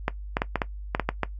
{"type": "clicks", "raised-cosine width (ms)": 0.5, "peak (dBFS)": -8, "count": 9, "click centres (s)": [0.081, 0.369, 0.419, 0.557, 0.618, 0.949, 0.997, 1.09, 1.233], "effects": ["noise-tail reverb RT60 0.1 s tail -17 dB re dry", "added 50 Hz sine -34 dBFS peak until 1.39 s"]}